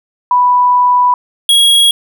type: tone pair in turn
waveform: sine / square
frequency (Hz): 987.8 / 3308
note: B5 / G#7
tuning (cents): 0 / -8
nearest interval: octave + major sixth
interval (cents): 2092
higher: second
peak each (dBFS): -6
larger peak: neither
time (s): 0.31-1.14 / 1.49-1.91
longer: first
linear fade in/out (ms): 2
effects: none